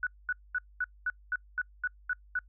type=tone bursts; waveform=sine; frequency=1480 Hz; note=F#6; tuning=in tune; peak=-27 dBFS; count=10; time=0.03-2.39 s; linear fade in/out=2 ms; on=38 ms; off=220 ms; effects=noise-tail reverb RT60 0.1 s tail -26 dB re dry + added 50 Hz sine -54 dBFS peak until 2.48 s